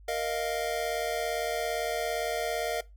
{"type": "chord", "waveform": "square", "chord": "Bb suspended fourth", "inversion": "none", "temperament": "just", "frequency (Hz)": [466.2, 621.6, 699.2], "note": ["Bb4", "Eb5", "F5"], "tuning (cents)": [0, -2, 2], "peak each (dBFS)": -34, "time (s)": [0.08, 2.81], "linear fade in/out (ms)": 5, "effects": ["noise-tail reverb RT60 0.2 s tail -19 dB re dry", "added 50 Hz sine -49 dBFS peak until 2.96 s"]}